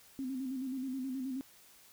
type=tone with vibrato; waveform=sine; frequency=262 Hz; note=C4; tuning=2 cents sharp; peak=-35 dBFS; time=0.19-1.41 s; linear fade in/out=0 ms; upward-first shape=square; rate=9.4 Hz; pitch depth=53 cents each way; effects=white hiss -60 dBFS RMS until 1.92 s